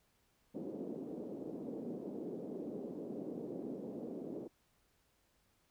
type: band-pass noise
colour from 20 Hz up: pink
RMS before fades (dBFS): -44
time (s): 0.54-4.48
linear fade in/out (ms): 10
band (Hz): 220 to 470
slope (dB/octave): 24
effects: pink hiss -75 dBFS RMS until 5.7 s